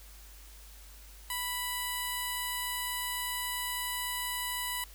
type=tone with notch filter; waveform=5% pulse; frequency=987.8 Hz; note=B5; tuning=in tune; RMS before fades=-35 dBFS; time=1.3-4.84 s; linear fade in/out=2 ms; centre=5900 Hz; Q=0.95; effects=added 50 Hz sine -50 dBFS peak until 4.94 s + white hiss -55 dBFS RMS until 4.94 s